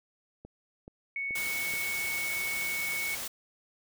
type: click train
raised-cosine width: 2 ms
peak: -32 dBFS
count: 4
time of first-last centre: 0.45-1.738 s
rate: 2.33 Hz
type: tone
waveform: sine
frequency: 2217 Hz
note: C#7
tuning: in tune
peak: -31 dBFS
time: 1.16-3.15 s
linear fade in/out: 2 ms
type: noise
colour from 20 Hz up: white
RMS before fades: -37 dBFS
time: 1.35-3.28 s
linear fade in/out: 5 ms
effects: none